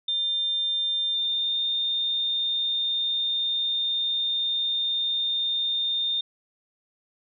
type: tone with pitch glide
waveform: sine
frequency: 3600 to 3631 Hz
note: A7 to A#7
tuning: +39 to -46 cents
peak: -23 dBFS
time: 0.08-6.21 s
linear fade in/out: 5 ms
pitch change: +15 cents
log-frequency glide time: 1.1-1.59 s
effects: none